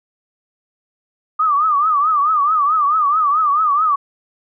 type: tone with vibrato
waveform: sine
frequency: 1206 Hz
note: D6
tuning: 46 cents sharp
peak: -12 dBFS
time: 1.39-3.96 s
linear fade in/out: 10 ms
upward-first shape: triangle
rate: 4.6 Hz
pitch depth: 150 cents each way
effects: none